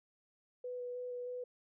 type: tone with vibrato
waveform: sine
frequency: 493.9 Hz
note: B4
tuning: in tune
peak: -39 dBFS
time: 0.64-1.44 s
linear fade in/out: 5 ms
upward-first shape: square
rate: 3.2 Hz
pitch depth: 9 cents each way
effects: none